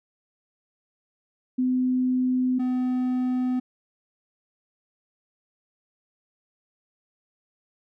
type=tone pair in turn; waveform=sine / triangle; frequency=254.2 / 252.7 Hz; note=C4 / B3; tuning=-50 / +40 cents; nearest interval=unison; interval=10 cents; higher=first; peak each=-20 dBFS; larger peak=neither; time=1.58-2.59 / 2.59-3.6 s; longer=neither; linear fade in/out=10 ms; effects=none

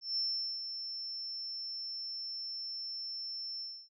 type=tone with ADSR envelope; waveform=sine; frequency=5360 Hz; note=E8; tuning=28 cents sharp; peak=-30 dBFS; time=0.01-3.89 s; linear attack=160 ms; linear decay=430 ms; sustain=-8 dB; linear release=280 ms; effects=none

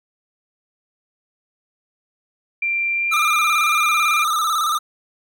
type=tone with pitch glide; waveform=sine; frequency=2366 to 2392 Hz; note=D7 to D7; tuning=+12 to +31 cents; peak=-18 dBFS; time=2.62-4.24 s; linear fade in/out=5 ms; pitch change=+19 cents; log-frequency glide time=2.93-3.17 s
type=tone with vibrato; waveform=square; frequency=1259 Hz; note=D#6; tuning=20 cents sharp; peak=-18 dBFS; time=3.11-4.79 s; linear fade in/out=20 ms; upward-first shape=square; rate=18 Hz; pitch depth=69 cents each way
effects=none

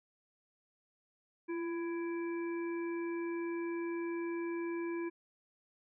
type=harmonic tone with a mistuned harmonic; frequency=332.8 Hz; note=E4; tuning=17 cents sharp; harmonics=1 / 3 / 5 / 7; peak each=-35 / -48 / -51 / -50 dBFS; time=1.48-5.1 s; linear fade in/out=20 ms; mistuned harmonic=1; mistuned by=+37 cents; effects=none

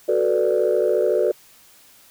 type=chord; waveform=sine; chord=B minor seventh; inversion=second; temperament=equal; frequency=370 / 440 / 493.9 / 587.3 Hz; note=F#4 / A4 / B4 / D5; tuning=0 / 0 / 0 / 0 cents; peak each=-21 dBFS; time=0.08-1.32 s; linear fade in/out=10 ms; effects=tanh soft clip ceiling -9 dBFS + white hiss -51 dBFS RMS until 2.1 s

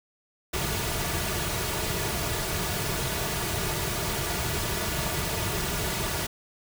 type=noise with comb filter; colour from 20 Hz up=pink; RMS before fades=-29 dBFS; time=0.53-6.27 s; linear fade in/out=10 ms; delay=3.8 ms; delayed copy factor=-0.6; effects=none

